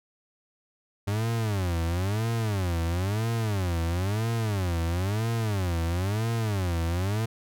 40% pulse tone with vibrato, 97.9 Hz, G2, 2 cents flat, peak -24 dBFS, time 1.07-7.26 s, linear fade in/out 10 ms, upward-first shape sine, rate 1 Hz, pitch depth 290 cents each way, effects none

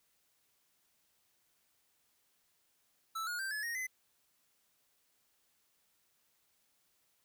square tone with pitch steps, 1318.5 / 1437.8 / 1568 / 1709.9 / 1864.6 / 2033 Hz, E6 / F6 / G6 / A6 / A#6 / B6, 0 / +50 / 0 / -50 / 0 / +50 cents, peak -37 dBFS, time 3.15-3.87 s, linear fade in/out 10 ms, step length 120 ms, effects white hiss -75 dBFS RMS until 7.24 s

